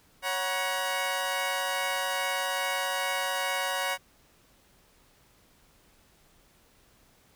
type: chord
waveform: 15% pulse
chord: F# major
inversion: second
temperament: equal with one note detuned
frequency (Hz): 554.4 / 740 / 953.6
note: C#5 / F#5 / A#5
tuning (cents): 0 / 0 / +39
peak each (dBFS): -26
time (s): 0.22-3.98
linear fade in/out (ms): 50
effects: pink hiss -62 dBFS RMS until 7.35 s